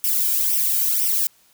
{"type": "noise with flanger", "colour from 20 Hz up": "violet", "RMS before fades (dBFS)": -20, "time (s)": [0.04, 1.27], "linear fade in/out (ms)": 0, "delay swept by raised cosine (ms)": [0.35, 1.32], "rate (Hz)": 2, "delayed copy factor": 0.75, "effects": ["white hiss -57 dBFS RMS until 1.53 s"]}